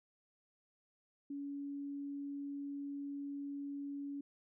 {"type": "tone", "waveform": "sine", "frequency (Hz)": 282.5, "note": "C#4", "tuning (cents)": 33, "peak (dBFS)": -40, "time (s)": [1.3, 4.21], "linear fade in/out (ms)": 5, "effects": []}